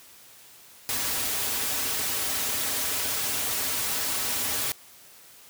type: noise with comb filter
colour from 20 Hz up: white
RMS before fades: -28 dBFS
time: 0.89-4.72 s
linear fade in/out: 0 ms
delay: 5.7 ms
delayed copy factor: -0.55
effects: white hiss -51 dBFS RMS until 5.49 s + high-pass 60 Hz 12 dB/octave